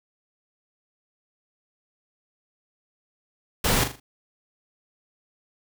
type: noise with echo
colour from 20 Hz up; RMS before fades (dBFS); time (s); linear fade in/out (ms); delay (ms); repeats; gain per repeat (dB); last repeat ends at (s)
pink; -22; 3.64-3.84; 5; 40; 4; -8; 4
effects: none